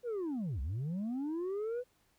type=linear two-way sweep; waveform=sine; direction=down then up; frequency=505 to 59.4 to 505 Hz; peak=-31 dBFS; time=0.03-1.84 s; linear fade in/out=50 ms; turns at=0.61 s; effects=tanh soft clip ceiling -33 dBFS + pink hiss -72 dBFS RMS until 2.18 s